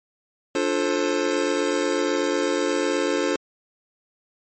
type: chord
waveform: square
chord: D minor seventh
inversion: none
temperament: just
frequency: 293.7 / 352.4 / 440.5 / 528.6 Hz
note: D4 / F4 / A4 / C5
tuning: 0 / +16 / +2 / +18 cents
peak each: -27 dBFS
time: 0.55-3.36 s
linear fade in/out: 2 ms
effects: MP3 32 kbps